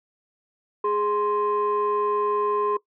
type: tone pair together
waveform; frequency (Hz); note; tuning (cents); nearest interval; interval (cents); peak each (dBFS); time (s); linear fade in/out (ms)
sine; 415.3 / 1045.7; G#4 / C6; 0 / -1; octave + major third; 1599; -22 / -23; 0.84-2.77; 5
effects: noise-tail reverb RT60 0.1 s tail -19 dB re dry + tanh soft clip ceiling -15 dBFS

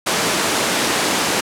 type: high-pass noise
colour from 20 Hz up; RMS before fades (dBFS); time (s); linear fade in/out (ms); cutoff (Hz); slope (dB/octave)
pink; -18; 0.06-1.41; 10; 260; 12
effects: low-pass 10000 Hz 12 dB/octave

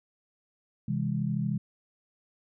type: chord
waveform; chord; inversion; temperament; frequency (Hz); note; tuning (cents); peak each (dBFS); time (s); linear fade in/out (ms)
sine; C augmented; none; just; 130.81 / 163.52 / 204.4; C3 / E3 / G#3; 0 / -14 / -27; -31; 0.88-1.58; 5
effects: none

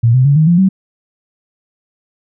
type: tone with pitch steps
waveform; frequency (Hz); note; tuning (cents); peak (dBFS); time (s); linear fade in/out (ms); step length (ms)
sine; 116.54 / 128.56 / 141.83 / 156.46 / 172.61 / 190.42; A#2 / C3 / C#3 / D#3 / F3 / G3; 0 / -30 / +40 / +10 / -20 / -50; -6; 0.03-0.69; 10; 110
effects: none

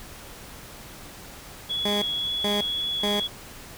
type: tone with vibrato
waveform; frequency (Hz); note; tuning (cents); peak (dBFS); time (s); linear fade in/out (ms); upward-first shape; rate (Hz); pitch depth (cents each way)
sine; 3365; G#7; +22; -25; 1.69-3.28; 20; sine; 1.9; 10
type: tone bursts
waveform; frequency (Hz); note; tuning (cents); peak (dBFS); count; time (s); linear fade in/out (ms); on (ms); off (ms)
15% pulse; 205.8; G#3; -16; -18; 3; 1.85-3.2; 5; 170; 420
effects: pink hiss -43 dBFS RMS until 3.77 s

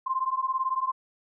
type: beating tone pair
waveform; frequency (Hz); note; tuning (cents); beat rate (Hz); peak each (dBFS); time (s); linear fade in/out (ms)
sine; 1040 / 1058; C6 / C6; -11 / +19; 18; -28; 0.06-0.92; 10
effects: none

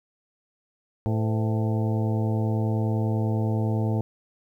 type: harmonic tone with a mistuned harmonic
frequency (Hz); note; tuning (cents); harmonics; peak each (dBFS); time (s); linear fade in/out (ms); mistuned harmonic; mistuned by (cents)
110; A2; 0; 1 / 2 / 3 / 4 / 5 / 6 / 7 / 8; -23 / -29 / -33 / -35 / -37 / -39 / -40 / -41; 1.06-4.01; 0; 5; -100
effects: 10-bit

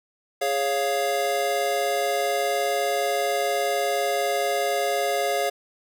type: chord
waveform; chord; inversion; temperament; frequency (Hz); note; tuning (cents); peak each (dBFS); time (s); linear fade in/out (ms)
square; Db major; second; equal; 415.3 / 554.4 / 698.5; Ab4 / Db5 / F5; 0 / 0 / 0; -29 / -27 / -26; 0.41-5.5; 10
effects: none

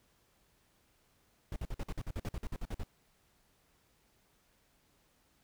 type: noise bursts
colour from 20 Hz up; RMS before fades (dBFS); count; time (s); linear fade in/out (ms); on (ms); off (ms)
brown; -37; 15; 1.52-2.835; 2; 41; 50
effects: pink hiss -71 dBFS RMS until 5.43 s

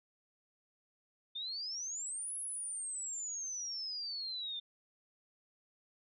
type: exponential two-way sweep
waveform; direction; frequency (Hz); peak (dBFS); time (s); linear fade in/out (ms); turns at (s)
sine; up then down; 3559 to 10810 to 3559; -38; 1.35-4.6; 10; 2.37
effects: none

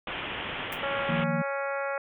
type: low-pass noise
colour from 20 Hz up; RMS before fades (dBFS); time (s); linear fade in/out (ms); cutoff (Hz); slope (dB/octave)
white; -35; 0.07-1.24; 2; 3300; 96
type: noise with exponential decay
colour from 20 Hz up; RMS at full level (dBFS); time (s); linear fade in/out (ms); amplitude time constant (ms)
violet; -37; 0.72-0.81; 5; 19
type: harmonic tone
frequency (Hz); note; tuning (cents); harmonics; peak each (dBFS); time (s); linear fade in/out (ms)
277.2; C#4; 0; 2 / 3 / 4 / 5 / 6 / 7 / 8 / 9; -31 / -37 / -39 / -35 / -40 / -42 / -43 / -46; 0.83-1.98; 2
type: chord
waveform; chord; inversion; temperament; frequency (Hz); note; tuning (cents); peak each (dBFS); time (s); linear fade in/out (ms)
sine; Eb suspended second; none; just; 155.56 / 175.01 / 233.3; Eb3 / F3 / Bb3; 0 / +4 / +2; -31; 1.09-1.42; 2
effects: none

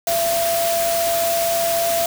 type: tone in noise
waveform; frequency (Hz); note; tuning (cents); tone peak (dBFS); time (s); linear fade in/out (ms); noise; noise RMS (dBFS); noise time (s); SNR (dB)
sine; 676; E5; +43; -18; 0.07-2.06; 2; white; -24; 0.07-2.06; +3
effects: none

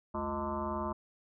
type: tone with frequency modulation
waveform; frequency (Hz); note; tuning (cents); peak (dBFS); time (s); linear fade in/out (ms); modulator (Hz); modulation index
sine; 622.3; D#5; 0; -32; 0.14-0.93; 10; 136; 4
effects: none

